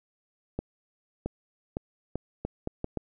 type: accelerating click train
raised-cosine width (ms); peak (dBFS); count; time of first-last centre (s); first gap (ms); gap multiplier
2; -17; 8; 0.59-2.973; 670; 0.76
effects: none